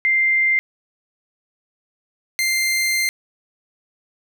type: tone pair in turn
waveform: sine / sawtooth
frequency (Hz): 2093 / 2093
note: C7 / C7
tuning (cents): 0 / 0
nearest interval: unison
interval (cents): 0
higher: neither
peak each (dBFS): -14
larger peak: neither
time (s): 0.05-0.59 / 2.39-3.09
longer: second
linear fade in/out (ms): 0
effects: none